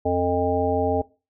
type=harmonic tone; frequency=88.7 Hz; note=F2; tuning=27 cents sharp; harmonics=1 / 3 / 5 / 7 / 9; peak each=-28 / -27 / -23 / -25 / -26 dBFS; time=0.05-1.02 s; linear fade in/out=10 ms; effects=noise-tail reverb RT60 0.3 s tail -20 dB re dry